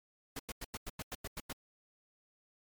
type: noise bursts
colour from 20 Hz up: pink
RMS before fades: -41 dBFS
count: 10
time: 0.36-1.528 s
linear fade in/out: 5 ms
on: 34 ms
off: 92 ms
effects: MP3 96 kbps